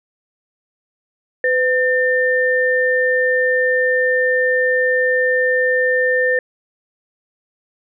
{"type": "tone pair together", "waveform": "sine", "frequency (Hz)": [505.1, 1800], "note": ["B4", "A6"], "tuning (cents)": [39, 39], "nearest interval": "octave + minor seventh", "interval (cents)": 2200, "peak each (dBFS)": -16, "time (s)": [1.44, 6.39], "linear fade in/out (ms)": 2, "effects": []}